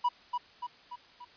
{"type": "tone with echo", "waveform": "triangle", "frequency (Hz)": 976, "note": "B5", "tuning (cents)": -21, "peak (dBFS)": -22, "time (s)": [0.04, 0.09], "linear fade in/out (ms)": 10, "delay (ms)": 290, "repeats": 4, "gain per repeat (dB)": -5, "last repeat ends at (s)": 1.25, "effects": ["white hiss -57 dBFS RMS until 1.36 s", "resampled to 11025 Hz"]}